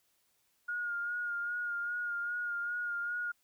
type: tone with vibrato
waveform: sine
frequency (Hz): 1425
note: F6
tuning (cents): +34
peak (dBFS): -33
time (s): 0.68-3.32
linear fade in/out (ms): 10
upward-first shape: sine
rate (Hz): 2.5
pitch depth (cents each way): 29
effects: white hiss -74 dBFS RMS until 3.43 s